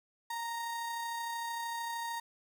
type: tone with amplitude modulation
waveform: 35% pulse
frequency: 930 Hz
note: A#5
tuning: 4 cents flat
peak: -33 dBFS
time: 0.3-2.2 s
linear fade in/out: 5 ms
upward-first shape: sine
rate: 33.2 Hz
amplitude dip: 25%
effects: none